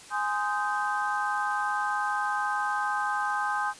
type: chord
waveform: sine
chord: Ab major seventh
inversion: none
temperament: just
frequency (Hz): 830.6 / 1038.3 / 1245.9 / 1557.4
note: Ab5 / C6 / Eb6 / G6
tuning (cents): 0 / -14 / +2 / -12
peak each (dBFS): -30 / -33 / -32 / -31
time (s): 0.1-3.74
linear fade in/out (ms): 50
effects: white hiss -48 dBFS RMS until 3.79 s + resampled to 22050 Hz